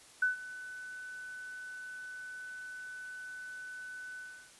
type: tone with ADSR envelope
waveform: sine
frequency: 1500 Hz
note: F#6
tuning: 23 cents sharp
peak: -24 dBFS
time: 0.22-4.52 s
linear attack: 6 ms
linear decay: 130 ms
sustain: -18 dB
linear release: 340 ms
effects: white hiss -57 dBFS RMS until 4.59 s + resampled to 24000 Hz